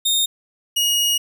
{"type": "tone pair in turn", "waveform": "sawtooth", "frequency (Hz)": [3677, 2881], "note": ["A#7", "F#7"], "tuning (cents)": [-24, -47], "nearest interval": "major third", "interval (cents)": 423, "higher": "first", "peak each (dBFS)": -13, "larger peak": "neither", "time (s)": [[0.05, 0.26], [0.76, 1.18]], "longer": "second", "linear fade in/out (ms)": 10, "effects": []}